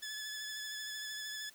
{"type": "tone with vibrato", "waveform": "15% pulse", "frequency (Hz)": 1720, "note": "A6", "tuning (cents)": -40, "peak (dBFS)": -34, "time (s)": [0.02, 1.5], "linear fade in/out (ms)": 10, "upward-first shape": "sine", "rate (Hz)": 13, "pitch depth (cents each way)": 22, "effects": ["white hiss -61 dBFS RMS until 1.54 s"]}